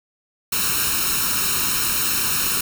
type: noise with comb filter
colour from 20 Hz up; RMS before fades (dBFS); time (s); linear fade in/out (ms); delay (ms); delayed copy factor
white; -21; 0.52-2.61; 5; 0.74; +0.8
effects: none